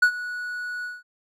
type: tone with ADSR envelope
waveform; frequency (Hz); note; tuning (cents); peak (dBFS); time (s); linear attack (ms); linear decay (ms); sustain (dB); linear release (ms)
triangle; 1468; F#6; -14; -10; 0.02-1.03; 8; 79; -17; 190
effects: none